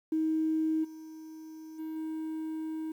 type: tone with level steps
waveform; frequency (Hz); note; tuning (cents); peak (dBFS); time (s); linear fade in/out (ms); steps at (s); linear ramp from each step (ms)
triangle; 316.4; D#4; +29; -22 / -41 / -33 / -31; 0.12-2.92; 5; 0.83 / 1.78 / 1.95; 20
effects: tanh soft clip ceiling -24 dBFS + 10-bit